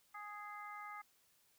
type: harmonic tone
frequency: 415.3 Hz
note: G#4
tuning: in tune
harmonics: 2 / 3 / 4 / 5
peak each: -52 / -49 / -58 / -53 dBFS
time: 0.14-1.02 s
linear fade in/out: 10 ms
effects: white hiss -73 dBFS RMS until 1.58 s